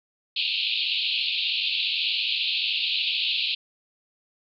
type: band-pass noise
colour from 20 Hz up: pink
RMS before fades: -26 dBFS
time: 0.36-3.55 s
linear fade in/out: 5 ms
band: 2500 to 4400 Hz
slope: 96 dB/octave
effects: none